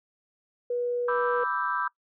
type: tone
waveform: sine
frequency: 485.9 Hz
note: B4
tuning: 28 cents flat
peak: -25 dBFS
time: 0.7-1.44 s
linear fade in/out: 5 ms
type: chord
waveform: sine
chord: E minor seventh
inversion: second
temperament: equal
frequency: 987.8 / 1174.7 / 1318.5 / 1568 Hz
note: B5 / D6 / E6 / G6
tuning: 0 / 0 / 0 / 0 cents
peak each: -31 dBFS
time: 1.08-1.88 s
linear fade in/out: 5 ms
effects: noise-tail reverb RT60 0.1 s tail -22 dB re dry + tanh soft clip ceiling -13 dBFS